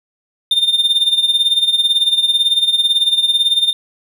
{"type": "tone with tremolo", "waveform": "triangle", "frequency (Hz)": 3619, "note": "A7", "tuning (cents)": 48, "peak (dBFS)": -7, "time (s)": [0.51, 3.73], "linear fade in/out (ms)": 2, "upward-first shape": "sine", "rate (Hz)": 18, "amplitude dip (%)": 75, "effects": []}